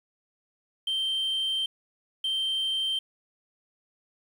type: tone bursts at uneven times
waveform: sine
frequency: 3134 Hz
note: G7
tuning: 1 cent flat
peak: -23 dBFS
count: 2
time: 0.87-1.66 / 2.24-2.99 s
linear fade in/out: 5 ms
effects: tanh soft clip ceiling -24 dBFS + 9-bit